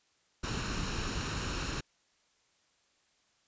pink noise with comb filter, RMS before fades -35 dBFS, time 0.43-1.81 s, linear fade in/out 10 ms, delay 0.73 ms, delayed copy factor +0.5, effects white hiss -71 dBFS RMS until 3.47 s + resampled to 16000 Hz

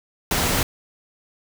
pink noise, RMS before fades -21 dBFS, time 0.31-0.63 s, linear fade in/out 2 ms, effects none

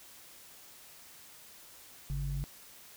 sine tone pair together, 49.5 / 140 Hz, G1 / C#3, +18 / +18 cents, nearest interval octave + tritone, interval 1800 cents, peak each -34 / -34 dBFS, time 2.1-2.44 s, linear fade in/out 0 ms, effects tanh soft clip ceiling -26 dBFS + white hiss -54 dBFS RMS until 2.96 s

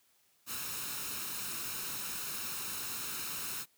white noise with comb filter, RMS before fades -39 dBFS, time 0.46-3.66 s, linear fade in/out 50 ms, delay 0.75 ms, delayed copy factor +0.55, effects white hiss -70 dBFS RMS until 3.77 s + high-pass 80 Hz 12 dB/octave

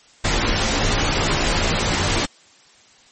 pink noise with comb filter, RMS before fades -19 dBFS, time 0.24-2.26 s, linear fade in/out 10 ms, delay 16 ms, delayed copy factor -0.9, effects white hiss -51 dBFS RMS until 3.11 s + MP3 32 kbps

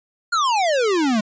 square exponential sweep, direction down, 1449 to 204.5 Hz, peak -17 dBFS, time 0.32-1.21 s, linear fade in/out 10 ms, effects resampled to 16000 Hz

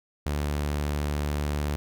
sawtooth tone, 73.42 Hz, D2, in tune, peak -22 dBFS, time 0.26-1.76 s, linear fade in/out 0 ms, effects none

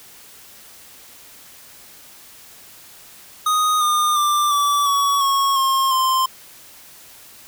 square tone with pitch steps, 1244.5 / 1214 / 1184.2 / 1155.1 / 1126.8 / 1099.2 / 1072.2 / 1045.9 Hz, D#6 / D#6 / D6 / D6 / C#6 / C#6 / C6 / C6, 0 / -43 / +14 / -29 / +28 / -15 / +42 / -1 cents, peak -16 dBFS, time 3.46-6.26 s, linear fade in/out 5 ms, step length 350 ms, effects white hiss -44 dBFS RMS until 7.47 s

